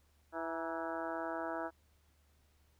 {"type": "harmonic tone with a mistuned harmonic", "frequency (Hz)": 164.81, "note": "E3", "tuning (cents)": 0, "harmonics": [2, 3, 4, 5, 6, 7, 8, 9, 10], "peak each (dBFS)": [-43, -48, -41, -47, -45, -53, -46, -48, -51], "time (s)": [0.32, 1.71], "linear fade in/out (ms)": 50, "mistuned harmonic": 6, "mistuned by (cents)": -54, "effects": ["added 74 Hz sine -68 dBFS peak until 2.79 s", "pink hiss -74 dBFS RMS until 2.79 s"]}